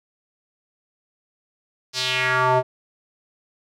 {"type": "tone with band-pass filter sweep", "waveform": "square", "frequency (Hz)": 128.1, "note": "C3", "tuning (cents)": -36, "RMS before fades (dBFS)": -20, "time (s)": [1.93, 2.63], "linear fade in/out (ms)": 50, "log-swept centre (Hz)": [5200, 640], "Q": 2.6, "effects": []}